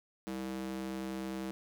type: tone with high-pass filter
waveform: square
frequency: 65.2 Hz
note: C2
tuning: 5 cents flat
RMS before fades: -39 dBFS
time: 0.27-1.51 s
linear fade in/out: 0 ms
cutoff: 250 Hz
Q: 3.8
effects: none